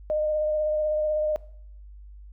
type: tone with vibrato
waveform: sine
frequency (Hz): 611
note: D#5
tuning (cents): -32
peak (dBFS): -22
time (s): 0.1-1.36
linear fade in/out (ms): 0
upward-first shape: triangle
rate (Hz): 16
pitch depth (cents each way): 19
effects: noise-tail reverb RT60 0.6 s tail -20 dB re dry + added 50 Hz sine -42 dBFS peak until 2.32 s